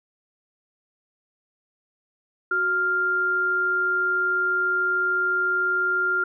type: tone pair together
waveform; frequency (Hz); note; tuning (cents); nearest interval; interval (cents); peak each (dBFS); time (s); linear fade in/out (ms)
sine; 370 / 1396.9; F#4 / F6; 0 / 0; octave + major seventh; 2300; -31 / -20; 2.51-6.24; 5
effects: none